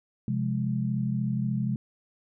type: chord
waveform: sine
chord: F minor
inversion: second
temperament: equal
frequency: 130.81 / 174.61 / 207.7 Hz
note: C3 / F3 / Ab3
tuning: 0 / 0 / 0 cents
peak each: -28 / -33 / -29 dBFS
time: 0.28-1.76 s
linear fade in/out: 2 ms
effects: none